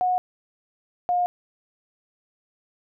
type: tone pair in turn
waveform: sine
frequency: 730 / 712.9 Hz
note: F#5 / F5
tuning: -24 / +35 cents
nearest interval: unison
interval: 41 cents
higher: first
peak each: -19 dBFS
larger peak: neither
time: 0.01-0.18 / 1.09-1.26 s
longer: neither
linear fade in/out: 0 ms
effects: none